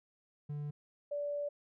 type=tone pair in turn; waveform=triangle / sine; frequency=146.83 / 579.9 Hz; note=D3 / D5; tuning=0 / -22 cents; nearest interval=2 octaves; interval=2378 cents; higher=second; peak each=-35 / -34 dBFS; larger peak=second; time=0.49-0.71 / 1.11-1.49 s; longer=second; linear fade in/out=10 ms; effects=none